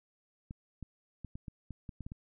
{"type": "clicks", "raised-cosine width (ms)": 5, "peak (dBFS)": -30, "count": 10, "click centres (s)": [0.509, 0.827, 1.247, 1.355, 1.482, 1.707, 1.892, 2.007, 2.065, 2.119], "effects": []}